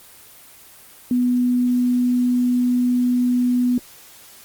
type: tone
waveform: sine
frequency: 246.9 Hz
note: B3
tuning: in tune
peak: -15 dBFS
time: 1.11-3.78 s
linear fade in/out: 2 ms
effects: white hiss -45 dBFS RMS until 4.44 s + Opus 24 kbps